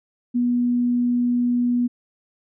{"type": "tone", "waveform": "sine", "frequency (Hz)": 243.3, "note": "B3", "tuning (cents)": -26, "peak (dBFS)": -17, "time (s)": [0.34, 1.88], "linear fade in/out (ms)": 20, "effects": []}